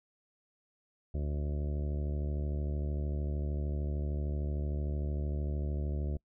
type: harmonic tone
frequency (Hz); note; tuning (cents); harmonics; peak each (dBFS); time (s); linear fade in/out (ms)
73.2; D2; -5; 1 / 2 / 3 / 4 / 5 / 6 / 7 / 8 / 9; -32 / -39 / -45 / -48 / -46 / -54 / -52 / -52 / -54; 1.14-6.17; 5
effects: noise-tail reverb RT60 0.1 s tail -26 dB re dry